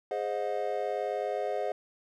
triangle chord, Ab dominant seventh, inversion none, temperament equal with one note detuned, 415.3 / 523.3 / 622.3 / 721.4 Hz, Ab4 / C5 / Eb5 / Gb5, 0 / 0 / 0 / -44 cents, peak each -33 dBFS, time 0.11-1.72 s, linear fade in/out 2 ms, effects none

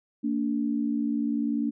sine tone pair together, 228.6 / 288.9 Hz, A#3 / D4, -34 / -28 cents, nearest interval major third, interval 406 cents, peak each -27 dBFS, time 0.23-1.71 s, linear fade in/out 20 ms, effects none

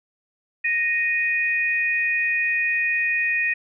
sine tone pair together, 1864.7 / 2476 Hz, A#6 / D#7, 0 / -9 cents, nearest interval perfect fourth, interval 491 cents, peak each -22 dBFS, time 0.64-3.54 s, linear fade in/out 10 ms, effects none

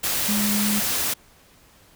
sine tone in noise, 207.7 Hz, G#3, in tune, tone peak -22 dBFS, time 0.28-0.8 s, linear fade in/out 10 ms, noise white, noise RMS -24 dBFS, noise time 0.03-1.14 s, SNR -1 dB, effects pink hiss -54 dBFS RMS until 1.95 s

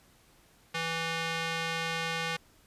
square tone with band-pass filter, 164.7 Hz, E3, 1 cent flat, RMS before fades -33 dBFS, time 0.74-2.37 s, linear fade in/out 10 ms, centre 2500 Hz, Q 0.92, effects pink hiss -62 dBFS RMS until 2.66 s + resampled to 32000 Hz

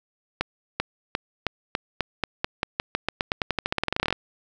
accelerating click train, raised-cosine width 0.3 ms, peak -7 dBFS, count 30, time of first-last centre 0.41-4.126 s, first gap 390 ms, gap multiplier 0.9, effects none

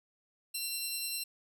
15% pulse tone pair together, 2730 / 4090 Hz, F7 / C8, -40 / -40 cents, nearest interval perfect fifth, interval 700 cents, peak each -32 / -30 dBFS, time 0.54-1.24 s, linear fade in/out 10 ms, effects none

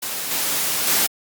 white noise with level steps, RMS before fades -27 / -22 / -18 dBFS, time 0.02-1.07 s, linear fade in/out 10 ms, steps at 0.31 / 0.87 s, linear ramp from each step 2 ms, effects high-pass 150 Hz 12 dB/octave + Opus 48 kbps

